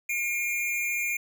square tone pair together, 2158 / 2398 Hz, C#7 / D7, -47 / +36 cents, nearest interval major second, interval 183 cents, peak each -34 / -28 dBFS, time 0.09-1.17 s, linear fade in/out 5 ms, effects none

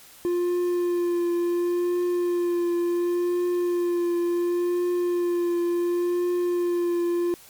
triangle tone with vibrato, 350 Hz, F4, 4 cents sharp, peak -19 dBFS, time 0.25-7.34 s, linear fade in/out 0 ms, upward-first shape triangle, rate 0.7 Hz, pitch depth 22 cents each way, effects white hiss -49 dBFS RMS until 7.49 s + MP3 96 kbps

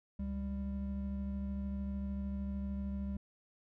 triangle tone pair together, 70.5 / 198.26 Hz, C#2 / G3, +30 / +20 cents, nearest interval octave + tritone, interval 1790 cents, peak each -37 / -36 dBFS, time 0.19-3.17 s, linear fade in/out 5 ms, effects none

